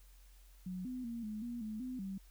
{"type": "tone with pitch steps", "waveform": "sine", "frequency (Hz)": [183.5, 252.9, 233.3, 213.5, 238.8, 215.7, 254, 193.4], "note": ["F#3", "B3", "A#3", "G#3", "A#3", "A3", "B3", "G3"], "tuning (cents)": [-14, 41, 2, 48, 42, -34, 49, -23], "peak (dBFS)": -39, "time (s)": [0.66, 2.18], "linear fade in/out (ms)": 5, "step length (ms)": 190, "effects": ["added 45 Hz sine -57 dBFS peak until 2.3 s", "white hiss -68 dBFS RMS until 2.3 s"]}